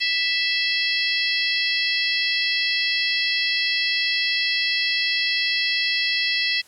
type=harmonic tone with a mistuned harmonic; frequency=659.3 Hz; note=E5; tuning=in tune; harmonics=3 / 4 / 5 / 6 / 7 / 8; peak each=-25 / -26 / -27 / -28 / -28 / -29 dBFS; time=0-6.62 s; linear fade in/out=20 ms; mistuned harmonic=6; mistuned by=+82 cents; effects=white hiss -52 dBFS RMS until 6.67 s + low-pass 11000 Hz 12 dB/octave